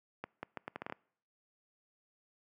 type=accelerating click train; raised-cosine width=0.5 ms; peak=-24 dBFS; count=9; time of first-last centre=0.24-0.924 s; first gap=190 ms; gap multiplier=0.75; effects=noise-tail reverb RT60 0.6 s tail -25 dB re dry + high-pass 150 Hz 12 dB/octave